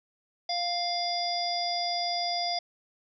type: harmonic tone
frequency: 698.5 Hz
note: F5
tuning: in tune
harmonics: 1 / 3 / 5 / 7 / 8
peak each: -30 / -40 / -38 / -31 / -43 dBFS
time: 0.49-2.59 s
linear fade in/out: 5 ms
effects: none